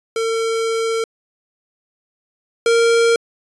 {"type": "tone pair in turn", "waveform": "square", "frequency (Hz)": [452.6, 463.4], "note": ["A4", "A#4"], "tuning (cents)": [49, -10], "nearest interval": "unison", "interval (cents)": 41, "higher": "second", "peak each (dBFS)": [-18, -12], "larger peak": "second", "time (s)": [[0.16, 1.04], [2.66, 3.16]], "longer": "first", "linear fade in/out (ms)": 2, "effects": ["resampled to 22050 Hz"]}